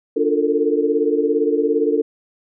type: chord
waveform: sine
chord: Bb major seventh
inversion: first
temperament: equal with one note detuned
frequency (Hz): 293.7 / 349.2 / 440 / 457.4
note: D4 / F4 / A4 / Bb4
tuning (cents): 0 / 0 / 0 / -33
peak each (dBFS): -21 / -23 / -19 / -20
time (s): 0.16-2.02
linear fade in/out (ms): 10
effects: none